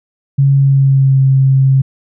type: tone with pitch glide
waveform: sine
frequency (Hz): 138.1 to 134.17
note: C#3 to C3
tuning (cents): -6 to +44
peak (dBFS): -6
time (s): 0.38-1.82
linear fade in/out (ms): 10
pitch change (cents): -50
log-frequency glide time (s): 0.54-1.2
effects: none